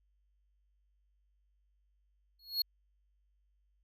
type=tone with exponential growth; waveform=square; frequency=4321 Hz; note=C#8; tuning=45 cents flat; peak=-26 dBFS; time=2.39-2.62 s; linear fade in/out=5 ms; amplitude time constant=48 ms; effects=added 50 Hz sine -70 dBFS peak until 3.83 s